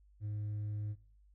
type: tone with hard clipping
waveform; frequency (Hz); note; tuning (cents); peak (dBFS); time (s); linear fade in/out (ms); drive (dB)
triangle; 104.9; G#2; +18; -35; 0.2-0.96; 50; 1
effects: noise-tail reverb RT60 0.5 s tail -23 dB re dry + added 50 Hz sine -61 dBFS peak until 1.34 s